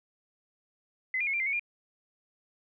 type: tone with pitch steps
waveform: sine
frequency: 2036 / 2413 / 2180 / 2367 / 2087 / 2219 / 2402 Hz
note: C7 / D7 / C#7 / D7 / C7 / C#7 / D7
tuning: -48 / +46 / -29 / +13 / -5 / +1 / +38 cents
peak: -27 dBFS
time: 1.14-1.595 s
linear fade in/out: 2 ms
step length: 65 ms
effects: none